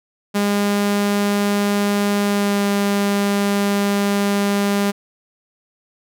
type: tone with pitch glide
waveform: sawtooth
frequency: 203.4 to 201.5 Hz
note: G#3 to G3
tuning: -36 to +48 cents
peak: -12 dBFS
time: 0.34-4.92 s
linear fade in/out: 20 ms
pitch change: -16 cents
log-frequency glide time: 2.23-2.67 s
effects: none